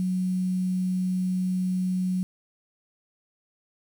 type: tone with quantisation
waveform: sine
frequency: 184.1 Hz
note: F#3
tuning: 8 cents flat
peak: -23 dBFS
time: 0-2.23 s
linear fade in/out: 0 ms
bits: 8
effects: none